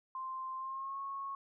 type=tone with pitch glide; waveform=sine; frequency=1046.5 to 1097.9 Hz; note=C6 to C#6; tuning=0 to -17 cents; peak=-38 dBFS; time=0.15-1.35 s; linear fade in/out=2 ms; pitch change=+83 cents; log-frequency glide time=0.56-0.99 s; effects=none